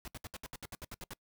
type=noise bursts; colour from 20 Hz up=pink; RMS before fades=-44 dBFS; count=12; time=0.05-1.134 s; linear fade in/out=0 ms; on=28 ms; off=68 ms; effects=noise-tail reverb RT60 0.1 s tail -25 dB re dry